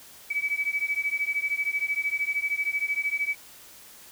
sine beating tone pair, 2281 / 2294 Hz, C#7 / D7, +49 / -41 cents, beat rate 13 Hz, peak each -28 dBFS, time 0.3-3.35 s, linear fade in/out 10 ms, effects white hiss -49 dBFS RMS until 4.11 s

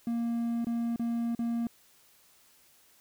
triangle tone with dropouts, 233.6 Hz, A#3, 4 cents sharp, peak -26 dBFS, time 0.07-1.67 s, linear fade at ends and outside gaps 2 ms, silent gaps 0.646-0.668 / 0.961-0.995 / 1.35-1.391 s, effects white hiss -62 dBFS RMS until 3 s

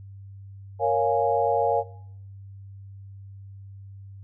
sine chord, Bb minor seventh, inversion none, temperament equal, 466.2 / 554.4 / 698.5 / 830.6 Hz, Bb4 / Db5 / F5 / Ab5, 0 / 0 / 0 / 0 cents, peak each -25 dBFS, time 0.79-1.84 s, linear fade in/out 50 ms, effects noise-tail reverb RT60 0.7 s tail -19 dB re dry + added 98 Hz sine -40 dBFS peak until 4.23 s

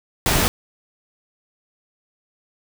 pink noise, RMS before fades -18 dBFS, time 0.26-0.48 s, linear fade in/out 0 ms, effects none

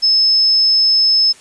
sine tone, 5220 Hz, E8, 18 cents flat, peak -9 dBFS, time 0.02-1.33 s, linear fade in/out 20 ms, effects white hiss -43 dBFS RMS until 1.4 s + resampled to 22050 Hz

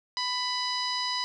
sawtooth tone with low-pass filter, 994 Hz, B5, 11 cents sharp, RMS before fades -30 dBFS, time 0.17-1.24 s, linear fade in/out 0 ms, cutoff 4700 Hz, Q 9.4, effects none

